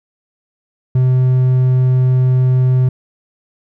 triangle tone, 128.1 Hz, C3, 36 cents flat, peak -7 dBFS, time 0.95-2.89 s, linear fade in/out 5 ms, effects none

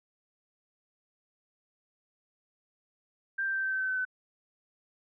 sine tone with pitch steps, 1581 / 1571 / 1561 / 1551.1 / 1541.3 / 1531.6 / 1521.9 / 1512.2 Hz, G6 / G6 / G6 / G6 / G6 / G6 / F#6 / F#6, +14 / +3 / -8 / -19 / -30 / -41 / +48 / +37 cents, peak -28 dBFS, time 3.38-4.052 s, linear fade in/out 10 ms, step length 84 ms, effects none

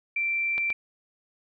sine tone, 2349 Hz, D7, in tune, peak -24 dBFS, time 0.16-0.73 s, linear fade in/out 5 ms
clicks, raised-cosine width 0.3 ms, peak -20 dBFS, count 2, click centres 0.58 / 0.703 s
effects none

